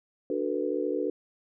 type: chord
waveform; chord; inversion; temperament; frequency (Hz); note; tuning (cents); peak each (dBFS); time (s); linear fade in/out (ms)
sine; B minor seventh; first; just; 296.3 / 370.4 / 444.5 / 493.9; D4 / F#4 / A4 / B4; +15 / +2 / +18 / 0; -32; 0.3-1.1; 2
effects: none